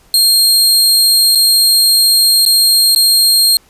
sawtooth tone with dropouts, 4218 Hz, C8, 13 cents sharp, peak -4 dBFS, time 0.14-3.57 s, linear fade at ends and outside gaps 1 ms, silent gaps 1.35-1.355 / 2.452-2.461 / 2.949-2.96 s, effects pink hiss -49 dBFS RMS until 3.69 s + resampled to 32000 Hz

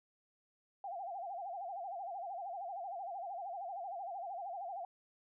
sine tone with vibrato, 739 Hz, F#5, 2 cents flat, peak -40 dBFS, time 0.84-4.85 s, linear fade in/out 2 ms, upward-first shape sine, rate 13 Hz, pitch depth 160 cents each way, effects none

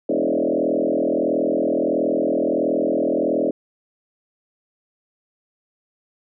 sine tone with frequency modulation, 431.9 Hz, A4, 32 cents flat, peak -17 dBFS, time 0.09-3.51 s, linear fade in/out 5 ms, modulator 41.5 Hz, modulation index 4.5, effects none

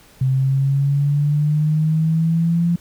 sine exponential sweep, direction up, 130.4 to 172.6 Hz, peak -14 dBFS, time 0.21-2.76 s, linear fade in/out 5 ms, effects pink hiss -49 dBFS RMS until 2.8 s

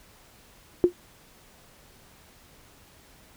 sine tone with exponential decay, 354.3 Hz, F4, 25 cents sharp, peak -10 dBFS, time 0.84-0.93 s, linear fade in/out 0 ms, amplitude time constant 18 ms, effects pink hiss -55 dBFS RMS until 3.36 s

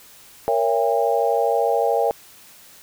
sine chord, A# diminished seventh, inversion none, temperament just, 466.2 / 559.4 / 671.3 / 805.5 Hz, A#4 / C#5 / E5 / G5, 0 / +16 / +31 / +47 cents, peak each -21 / -23 / -23 / -22 dBFS, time 0.48-2.11 s, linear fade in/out 0 ms, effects white hiss -47 dBFS RMS until 2.82 s

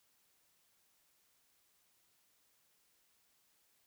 silence, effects white hiss -74 dBFS RMS until 3.86 s

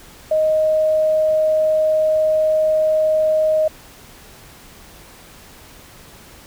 sine tone, 624 Hz, D#5, 5 cents sharp, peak -13 dBFS, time 0.31-3.68 s, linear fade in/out 5 ms, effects pink hiss -43 dBFS RMS until 6.46 s

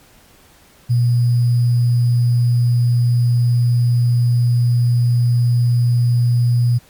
sine tone with sample-and-hold, 120.5 Hz, B2, 42 cents flat, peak -11 dBFS, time 0.89-6.79 s, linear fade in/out 20 ms, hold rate 4900 Hz, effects pink hiss -49 dBFS RMS until 6.89 s + MP3 96 kbps

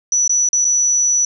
sine tone with dropouts, 5920 Hz, F#8, in tune, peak -12 dBFS, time 0.12-1.25 s, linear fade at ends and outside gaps 2 ms, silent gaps 0.278-0.294 / 0.489-0.53 / 0.646-0.65 s, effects none

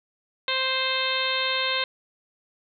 harmonic tone, 523.3 Hz, C5, in tune, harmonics 1 / 2 / 3 / 4 / 5 / 6 / 7 / 8, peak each -32 / -31 / -32 / -31 / -31 / -32 / -29 / -32 dBFS, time 0.48-1.84 s, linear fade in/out 2 ms, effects none

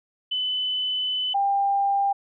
sine tone pair in turn, 3012 / 796.2 Hz, F#7 / G5, +30 / +27 cents, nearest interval octave + major seventh, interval 2303 cents, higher first, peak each -23 / -19 dBFS, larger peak second, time 0.31-1.34 / 1.34-2.13 s, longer first, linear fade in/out 10 ms, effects none

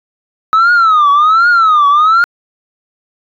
sine tone with vibrato, 1276 Hz, D#6, 43 cents sharp, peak -3 dBFS, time 0.53-2.24 s, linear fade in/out 0 ms, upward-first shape triangle, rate 1.3 Hz, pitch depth 220 cents each way, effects tanh soft clip ceiling -4 dBFS

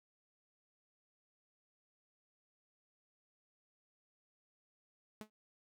sawtooth tone with exponential decay, 214.5 Hz, A3, 44 cents flat, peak -38 dBFS, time 5.21-5.3 s, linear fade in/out 0 ms, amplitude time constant 18 ms, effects noise-tail reverb RT60 0.1 s tail -23 dB re dry

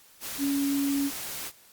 sine tone in noise, 279.9 Hz, C#4, 17 cents sharp, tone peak -24 dBFS, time 0.38-1.11 s, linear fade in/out 50 ms, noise white, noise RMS -36 dBFS, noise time 0.2-1.52 s, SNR +9 dB, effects white hiss -56 dBFS RMS until 1.72 s + Opus 48 kbps

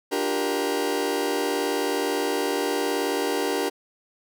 sawtooth chord, G minor seventh, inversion second, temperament just, 294 / 352.8 / 392 / 470.4 Hz, D4 / F4 / G4 / Bb4, +2 / +18 / 0 / +16 cents, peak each -25 / -28 / -23 / -24 dBFS, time 0.11-3.7 s, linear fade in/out 20 ms, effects none

